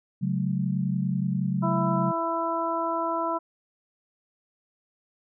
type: chord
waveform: sine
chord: F# minor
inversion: second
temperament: equal with one note detuned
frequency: 138.59 / 185 / 215.5 Hz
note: C#3 / F#3 / A3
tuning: 0 / 0 / -36 cents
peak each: -28 / -26 / -32 dBFS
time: 0.21-2.12 s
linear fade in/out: 20 ms
type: harmonic tone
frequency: 332 Hz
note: E4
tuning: 12 cents sharp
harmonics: 1 / 2 / 3 / 4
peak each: -32 / -30 / -28 / -32 dBFS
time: 1.62-3.39 s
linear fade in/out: 20 ms
effects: none